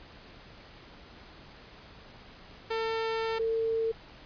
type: tone pair in turn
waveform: sawtooth / sine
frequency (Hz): 449.2 / 450.8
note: A4 / A4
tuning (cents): +36 / +42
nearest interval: unison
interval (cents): 6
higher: second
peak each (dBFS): -25 / -26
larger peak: first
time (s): 2.7-3.39 / 3.39-3.92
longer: first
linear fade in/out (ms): 10
effects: pink hiss -51 dBFS RMS until 4.25 s + resampled to 11025 Hz